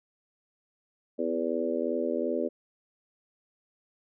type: harmonic tone with a mistuned harmonic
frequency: 82.7 Hz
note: E2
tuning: 6 cents sharp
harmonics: 3 / 4 / 5 / 6 / 7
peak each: -33 / -33 / -33 / -33 / -33 dBFS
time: 1.18-2.49 s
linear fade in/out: 20 ms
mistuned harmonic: 3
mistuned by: +22 cents
effects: none